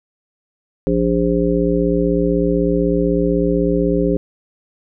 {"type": "harmonic tone", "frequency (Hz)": 58, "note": "A#1", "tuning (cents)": -8, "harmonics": [1, 3, 5, 7, 9], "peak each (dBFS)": [-23, -19, -19, -19, -21], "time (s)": [0.87, 4.17], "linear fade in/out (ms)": 0, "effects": []}